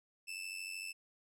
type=tone with amplitude modulation; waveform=sawtooth; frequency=2644 Hz; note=E7; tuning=5 cents sharp; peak=-35 dBFS; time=0.27-0.93 s; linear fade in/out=20 ms; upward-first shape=sine; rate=93.1 Hz; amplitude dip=70%; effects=low-pass 12000 Hz 12 dB/octave